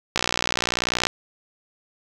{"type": "click train", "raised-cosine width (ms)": 0.2, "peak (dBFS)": -3, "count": 56, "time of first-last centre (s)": [0.16, 1.069], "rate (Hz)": 60.5, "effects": ["7-bit"]}